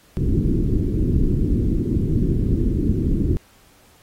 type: low-pass noise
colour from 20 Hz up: pink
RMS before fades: -19 dBFS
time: 0.17-3.37 s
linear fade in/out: 0 ms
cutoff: 380 Hz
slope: 48 dB/octave
effects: pink hiss -54 dBFS RMS until 4.02 s + AAC 48 kbps